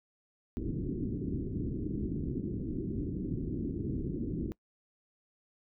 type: low-pass noise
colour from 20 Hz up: white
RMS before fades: -35 dBFS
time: 0.57-4.52 s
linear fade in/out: 0 ms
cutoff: 360 Hz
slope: 48 dB/octave
effects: noise-tail reverb RT60 0.1 s tail -23 dB re dry